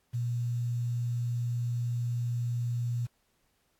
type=tone with quantisation; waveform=sine; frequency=120 Hz; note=B2; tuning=49 cents flat; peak=-28 dBFS; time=0.13-3.07 s; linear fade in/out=20 ms; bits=9; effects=pink hiss -73 dBFS RMS until 3.79 s + AAC 64 kbps